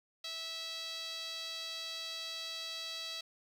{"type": "tone with band-pass filter", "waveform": "sawtooth", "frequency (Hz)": 654, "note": "E5", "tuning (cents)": -14, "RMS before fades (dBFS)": -42, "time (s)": [0.24, 3.21], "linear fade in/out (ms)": 5, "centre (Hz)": 4100, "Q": 4.1, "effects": ["10-bit"]}